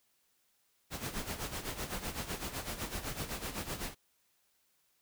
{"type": "noise with tremolo", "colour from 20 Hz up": "pink", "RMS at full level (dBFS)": -37, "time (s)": [0.9, 3.95], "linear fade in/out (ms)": 50, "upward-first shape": "sine", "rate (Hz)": 7.9, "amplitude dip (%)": 70, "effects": ["white hiss -74 dBFS RMS until 5.01 s"]}